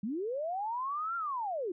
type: linear two-way sweep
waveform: sine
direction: up then down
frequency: 189.2 to 1396.9 to 329 Hz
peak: -32 dBFS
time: 0.03-1.72 s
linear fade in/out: 5 ms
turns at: 1.16 s
effects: none